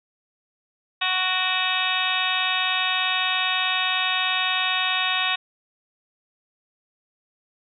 harmonic tone with a mistuned harmonic, 370.4 Hz, F#4, 2 cents sharp, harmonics 2 / 3 / 4 / 5 / 6 / 7 / 8 / 9 / 10, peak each -31 / -29 / -32 / -29 / -33 / -27 / -30 / -32 / -27 dBFS, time 1.01-5.36 s, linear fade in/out 10 ms, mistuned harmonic 6, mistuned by +80 cents, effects none

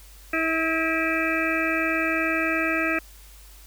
harmonic tone with a mistuned harmonic, 322.8 Hz, E4, 36 cents flat, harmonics 1 / 2 / 4 / 5 / 6 / 7 / 8, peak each -27 / -30 / -30 / -29 / -30 / -29 / -31 dBFS, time 0.33-2.99 s, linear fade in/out 5 ms, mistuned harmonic 7, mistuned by +69 cents, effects added 50 Hz sine -46 dBFS peak until 3.66 s + white hiss -51 dBFS RMS until 3.66 s

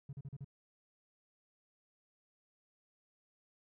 triangle tone bursts, 138.59 Hz, C#3, in tune, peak -39 dBFS, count 5, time 0.09-0.446 s, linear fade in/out 5 ms, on 40 ms, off 39 ms, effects tanh soft clip ceiling -38 dBFS

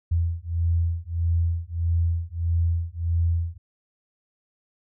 sine beating tone pair, 83.5 / 85.1 Hz, E2 / F2, +23 / -44 cents, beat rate 1.6 Hz, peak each -24 dBFS, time 0.11-3.58 s, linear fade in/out 10 ms, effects none

